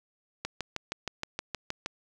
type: click train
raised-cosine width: 0.2 ms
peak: -15 dBFS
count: 10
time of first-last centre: 0.45-1.861 s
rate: 6.38 Hz
effects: none